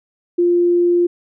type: tone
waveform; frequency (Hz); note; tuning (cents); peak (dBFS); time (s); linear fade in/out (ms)
sine; 349.2; F4; 0; -11; 0.38-1.07; 10
effects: none